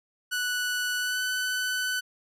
sawtooth tone with pitch glide, 1480 to 1502.4 Hz, F#6 to F#6, 0 to +26 cents, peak -23 dBFS, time 0.31-2.01 s, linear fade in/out 20 ms, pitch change +26 cents, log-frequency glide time 0.98-1.21 s, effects resampled to 32000 Hz

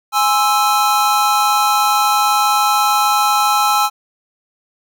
square chord, Ab augmented, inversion none, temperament equal, 830.6 / 1046.5 / 1318.5 Hz, Ab5 / C6 / E6, 0 / 0 / 0 cents, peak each -16 / -22 / -16 dBFS, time 0.12-3.9 s, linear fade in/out 50 ms, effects none

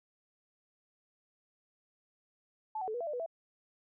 sine tone with pitch steps, 868 / 749 / 434.9 / 484.4 / 673 / 599 / 491.4 / 660 Hz, A5 / F#5 / A4 / B4 / E5 / D5 / B4 / E5, -24 / +21 / -20 / -34 / +36 / +34 / -9 / +2 cents, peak -34 dBFS, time 2.75-3.262 s, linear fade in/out 5 ms, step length 64 ms, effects none

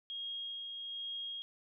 sine tone with tremolo, 3263 Hz, G#7, 31 cents flat, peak -38 dBFS, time 0.1-1.42 s, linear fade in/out 0 ms, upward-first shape sine, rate 1.2 Hz, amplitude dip 30%, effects none

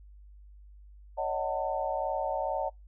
sine chord, D# half-diminished seventh, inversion third, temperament just, 560 / 622.3 / 746.7 / 896 Hz, C#5 / D#5 / F#5 / A5, +18 / 0 / +16 / +31 cents, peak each -34 dBFS, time 1.17-2.7 s, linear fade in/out 20 ms, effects noise-tail reverb RT60 0.2 s tail -26 dB re dry + added 50 Hz sine -49 dBFS peak until 2.87 s

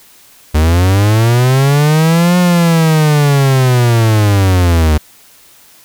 45% pulse linear two-way sweep, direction up then down, 74.4 to 179.8 to 74.4 Hz, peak -7 dBFS, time 0.54-4.98 s, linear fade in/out 10 ms, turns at 2.38 s, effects white hiss -43 dBFS RMS until 5.84 s

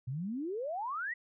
sine exponential sweep, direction up, 119.1 to 2000 Hz, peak -34 dBFS, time 0.07-1.14 s, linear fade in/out 10 ms, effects none

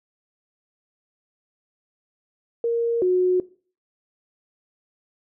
sine tone pair in turn, 466.2 / 365.1 Hz, A#4 / F#4, 0 / -23 cents, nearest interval major third, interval 423 cents, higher first, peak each -19 / -16 dBFS, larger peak second, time 2.64-3.02 / 3.02-3.4 s, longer neither, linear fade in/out 2 ms, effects noise-tail reverb RT60 0.4 s tail -19 dB re dry

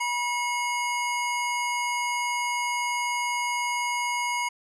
square tone pair together, 965.8 / 2172 Hz, B5 / C#7, -39 / -36 cents, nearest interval octave + major second, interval 1403 cents, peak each -28 / -30 dBFS, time 0-4.49 s, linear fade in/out 10 ms, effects resampled to 24000 Hz

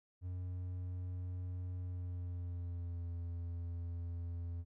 triangle tone with pitch glide, 90.3 to 85.73 Hz, F#2 to F2, -42 to -32 cents, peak -37 dBFS, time 0.21-4.65 s, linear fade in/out 50 ms, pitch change -90 cents, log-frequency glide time 1.74-3.09 s, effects none

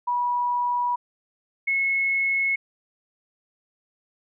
sine tone pair in turn, 973 / 2184 Hz, B5 / C#7, -26 / -26 cents, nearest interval octave + major second, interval 1400 cents, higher second, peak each -21 / -20 dBFS, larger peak second, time 0.07-0.96 / 1.67-2.56 s, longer neither, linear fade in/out 10 ms, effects none

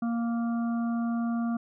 harmonic tone, 233.1 Hz, A#3, in tune, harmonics 1 / 3 / 5 / 6, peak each -26 / -39 / -42 / -46 dBFS, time 0.02-1.57 s, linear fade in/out 5 ms, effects none

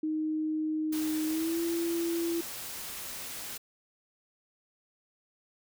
sine tone with pitch glide, 311.1 to 337.3 Hz, D#4 to E4, 0 to +40 cents, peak -28 dBFS, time 0.03-2.41 s, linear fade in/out 5 ms, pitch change +140 cents, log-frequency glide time 1.27-1.6 s
white noise, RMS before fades -40 dBFS, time 0.92-3.58 s, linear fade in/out 10 ms
effects none

